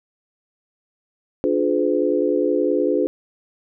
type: chord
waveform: sine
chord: D diminished seventh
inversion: none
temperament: just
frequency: 293.7 / 352.4 / 422.9 / 507.5 Hz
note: D4 / F4 / Ab4 / Cb5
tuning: 0 / +16 / +31 / +47 cents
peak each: -22 dBFS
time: 1.44-3.07 s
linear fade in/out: 0 ms
effects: none